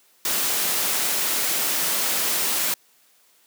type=noise; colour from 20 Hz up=white; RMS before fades=-23 dBFS; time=0.25-2.74 s; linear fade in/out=2 ms; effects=white hiss -59 dBFS RMS until 3.46 s + high-pass 200 Hz 12 dB/octave